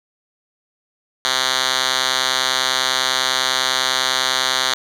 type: tone with band-pass filter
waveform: 5% pulse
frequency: 130 Hz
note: C3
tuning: 11 cents flat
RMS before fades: -19 dBFS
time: 1.25-4.74 s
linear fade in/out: 0 ms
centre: 3900 Hz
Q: 1.2
effects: none